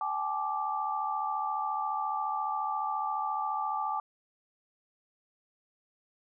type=chord; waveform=sine; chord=G suspended second; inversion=none; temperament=equal with one note detuned; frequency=784 / 858.4 / 1174.7 Hz; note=G5 / A5 / D6; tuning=0 / -43 / 0 cents; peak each=-36 / -33 / -33 dBFS; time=0.01-4 s; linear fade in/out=2 ms; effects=none